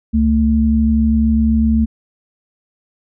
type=tone pair together; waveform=sine; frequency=70.24 / 223 Hz; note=C#2 / A3; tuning=+23 / +23 cents; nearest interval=octave + minor sixth; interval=2000 cents; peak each=-15 / -12 dBFS; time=0.13-1.86 s; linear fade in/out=20 ms; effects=none